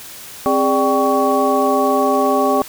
sine tone cluster, 264.9 / 410.2 / 587 / 779 / 1120 Hz, C4 / G#4 / D5 / G5 / C#6, +22 / -21 / -1 / -11 / +18 cents, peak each -19 dBFS, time 0.46-2.62 s, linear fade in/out 0 ms, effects white hiss -35 dBFS RMS until 2.68 s

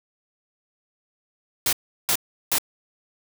white noise bursts, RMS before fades -21 dBFS, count 3, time 1.66-2.584 s, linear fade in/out 2 ms, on 68 ms, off 360 ms, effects none

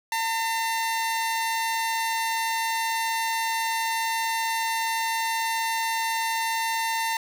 sawtooth tone pair together, 905.2 / 2032 Hz, A5 / B6, +49 / +49 cents, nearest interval octave + major second, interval 1400 cents, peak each -21 / -30 dBFS, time 0.12-7.17 s, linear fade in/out 2 ms, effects none

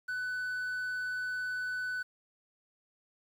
triangle tone with quantisation, 1497 Hz, F#6, 20 cents sharp, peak -31 dBFS, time 0.08-2.03 s, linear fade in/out 10 ms, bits 10, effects none

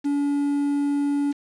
triangle tone with quantisation, 285.6 Hz, D4, 48 cents flat, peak -18 dBFS, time 0.04-1.33 s, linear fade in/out 20 ms, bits 7, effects low-pass 7000 Hz 12 dB/octave

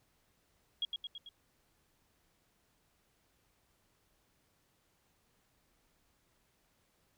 sine tone with echo, 3296 Hz, G#7, 14 cents flat, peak -31 dBFS, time 0.82-0.85 s, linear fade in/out 2 ms, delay 110 ms, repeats 4, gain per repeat -4 dB, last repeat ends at 1.29 s, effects pink hiss -74 dBFS RMS until 7.17 s

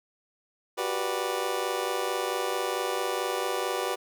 25% pulse chord, G major seventh, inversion third, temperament just, 367.5 / 392 / 490 / 588 Hz, F#4 / G4 / B4 / D5, -12 / 0 / -14 / +2 cents, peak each -30 / -30 / -28 / -32 dBFS, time 0.77-3.96 s, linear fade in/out 20 ms, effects none

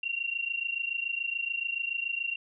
sine tone pair together, 2744 / 2771 Hz, F7 / F7, -31 / -14 cents, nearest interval unison, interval 17 cents, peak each -32 / -33 dBFS, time 0.03-2.36 s, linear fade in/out 5 ms, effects none

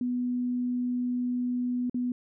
sine tone with dropouts, 246.9 Hz, B3, in tune, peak -26 dBFS, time 0.01-2.12 s, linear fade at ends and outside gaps 2 ms, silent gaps 1.897-1.944 s, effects none

